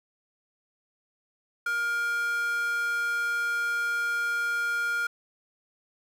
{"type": "tone with high-pass filter", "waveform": "square", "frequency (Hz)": 470.3, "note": "A#4", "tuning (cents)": 15, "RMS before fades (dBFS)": -28, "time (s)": [1.66, 5.07], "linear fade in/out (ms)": 5, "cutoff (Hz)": 1500, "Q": 8.6, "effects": []}